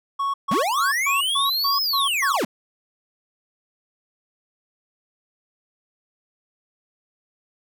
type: tone bursts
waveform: triangle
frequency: 1108.7 Hz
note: C#6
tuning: in tune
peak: -19 dBFS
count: 8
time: 0.19-2.37 s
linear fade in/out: 10 ms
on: 150 ms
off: 140 ms
type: linear two-way sweep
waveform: square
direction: up then down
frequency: 155.56 to 5200 to 155.56 Hz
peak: -21 dBFS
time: 0.51-2.45 s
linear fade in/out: 5 ms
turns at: 1.82 s
effects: none